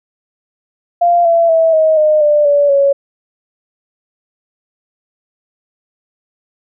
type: tone with pitch steps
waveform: sine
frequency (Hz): 694 / 672.7 / 652 / 632 / 612.6 / 593.8 / 575.5 / 557.9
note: F5 / E5 / E5 / D#5 / D#5 / D5 / D5 / C#5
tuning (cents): -11 / +35 / -19 / +27 / -27 / +19 / -35 / +11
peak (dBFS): -7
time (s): 1.01-2.93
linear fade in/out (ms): 10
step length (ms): 240
effects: none